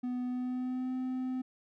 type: tone with pitch glide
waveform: triangle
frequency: 248.6 to 256.5 Hz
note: B3 to C4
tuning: +12 to -34 cents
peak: -30 dBFS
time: 0.03-1.42 s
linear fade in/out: 10 ms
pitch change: +54 cents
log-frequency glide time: 0.24-0.93 s
effects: none